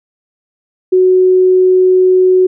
sine tone, 370 Hz, F#4, in tune, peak -5 dBFS, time 0.92-2.47 s, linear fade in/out 10 ms, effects none

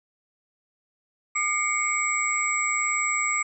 sine tone cluster, 1211 / 2131 / 2251 / 7710 Hz, D#6 / C7 / C#7 / B8, -47 / +31 / +26 / -43 cents, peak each -28 dBFS, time 1.35-3.43 s, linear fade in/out 10 ms, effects none

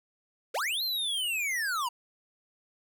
square linear two-way sweep, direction up then down, 379.8 to 4244 to 918 Hz, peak -29 dBFS, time 0.54-1.89 s, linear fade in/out 10 ms, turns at 0.83 s, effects none

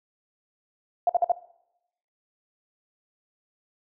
sine tone bursts, 701 Hz, F5, 6 cents sharp, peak -17 dBFS, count 4, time 1.07-1.319 s, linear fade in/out 2 ms, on 24 ms, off 51 ms, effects noise-tail reverb RT60 0.8 s tail -18 dB re dry

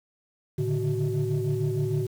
sine tone cluster, 111.6 / 141.7 / 148.2 / 374.4 Hz, A2 / C#3 / D3 / F#4, +25 / +38 / +16 / +20 cents, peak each -28 dBFS, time 0.58-2.07 s, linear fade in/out 10 ms, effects tanh soft clip ceiling -18 dBFS + 8-bit

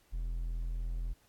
triangle tone, 41.9 Hz, E1, 29 cents sharp, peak -31 dBFS, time 0.12-1.14 s, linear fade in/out 20 ms, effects pink hiss -68 dBFS RMS until 1.28 s + AAC 64 kbps

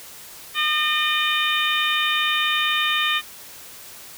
harmonic tone, 608 Hz, D#5, 40 cents flat, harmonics 2 / 3 / 4 / 5 / 6, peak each -25 / -25 / -25 / -25 / -25 dBFS, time 0.54-3.22 s, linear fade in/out 50 ms, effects white hiss -41 dBFS RMS until 4.17 s

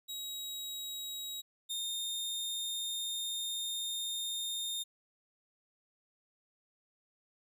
sawtooth tone pair in turn, 3825 / 3656 Hz, A#7 / A#7, +44 / -34 cents, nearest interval minor second, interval 78 cents, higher first, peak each -36 / -32 dBFS, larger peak second, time 0.08-1.42 / 1.69-4.84 s, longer second, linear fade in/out 20 ms, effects none

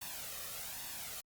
white noise with flanger, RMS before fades -44 dBFS, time 0.01-1.21 s, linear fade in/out 10 ms, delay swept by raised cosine 1.1 to 1.65 ms, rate 1.2 Hz, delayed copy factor +0.6, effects Opus 48 kbps

